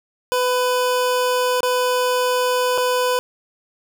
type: tone with dropouts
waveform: 25% pulse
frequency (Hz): 500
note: B4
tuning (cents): +21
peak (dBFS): -13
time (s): 0.32-3.19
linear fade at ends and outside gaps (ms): 0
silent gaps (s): 1.606-1.631 / 2.777-2.781
effects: none